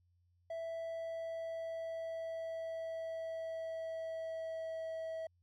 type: tone with pitch glide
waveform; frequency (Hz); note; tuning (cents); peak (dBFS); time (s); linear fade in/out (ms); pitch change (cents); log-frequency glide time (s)
triangle; 659.3 to 648; E5 to E5; 0 to -30; -37; 0.5-5.27; 5; -30; 0.78-4.88
effects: added 88 Hz sine -70 dBFS peak until 5.42 s